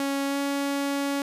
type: tone with pitch glide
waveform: sawtooth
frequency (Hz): 277.2 to 280.4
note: C#4 to C#4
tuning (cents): 0 to +20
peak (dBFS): -21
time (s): 0-1.22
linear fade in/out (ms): 2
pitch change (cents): +20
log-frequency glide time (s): 0.26-0.38
effects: resampled to 32000 Hz